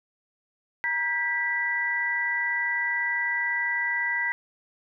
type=tone cluster; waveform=sine; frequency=944 / 1602 / 1966 Hz; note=A#5 / G6 / B6; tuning=+22 / +37 / -8 cents; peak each=-34 / -31 / -25 dBFS; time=0.84-4.32 s; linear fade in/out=0 ms; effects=none